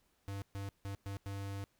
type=tone bursts at uneven times; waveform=square; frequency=99 Hz; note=G2; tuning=18 cents sharp; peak=-40 dBFS; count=5; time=0.28-0.42 / 0.55-0.69 / 0.85-0.95 / 1.06-1.17 / 1.26-1.64 s; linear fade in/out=0 ms; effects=pink hiss -75 dBFS RMS until 1.79 s